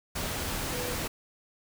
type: tone in noise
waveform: sine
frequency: 493.7 Hz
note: B4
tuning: 1 cent flat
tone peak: -36 dBFS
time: 0.72-0.95 s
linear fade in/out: 10 ms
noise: pink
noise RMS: -33 dBFS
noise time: 0.15-1.08 s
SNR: -6 dB
effects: none